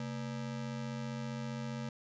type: ring-modulated tone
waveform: square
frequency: 180 Hz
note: F#3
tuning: 47 cents flat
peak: -35 dBFS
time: 0-1.89 s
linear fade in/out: 2 ms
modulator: 47.6 Hz
effects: resampled to 16000 Hz